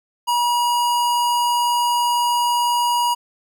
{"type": "tone", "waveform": "square", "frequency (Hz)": 961, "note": "B5", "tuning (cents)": -48, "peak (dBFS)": -17, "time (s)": [0.27, 3.15], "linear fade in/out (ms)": 20, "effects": []}